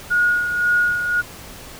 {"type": "tone with tremolo", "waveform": "sine", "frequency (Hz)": 1443, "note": "F#6", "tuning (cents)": -44, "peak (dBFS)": -13, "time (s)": [0.1, 1.22], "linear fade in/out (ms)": 20, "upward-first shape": "sine", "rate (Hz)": 1.9, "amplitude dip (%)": 55, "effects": ["pink hiss -38 dBFS RMS until 1.79 s"]}